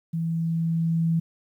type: tone with level ramp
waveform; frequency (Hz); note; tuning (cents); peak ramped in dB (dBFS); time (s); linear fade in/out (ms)
sine; 164.81; E3; 0; -24 to -19; 0.13-1.2; 10
effects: 10-bit